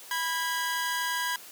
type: tone pair together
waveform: sawtooth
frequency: 985.6 / 1632 Hz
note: B5 / G#6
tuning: -4 / -31 cents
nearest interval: major sixth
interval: 873 cents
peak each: -27 dBFS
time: 0.11-1.36 s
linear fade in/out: 2 ms
effects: white hiss -47 dBFS RMS until 1.51 s + high-pass 200 Hz 12 dB/octave